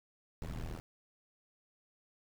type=noise with amplitude modulation; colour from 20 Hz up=brown; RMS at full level=-37 dBFS; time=0.42-0.8 s; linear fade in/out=0 ms; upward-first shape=sine; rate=79.5 Hz; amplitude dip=95%; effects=none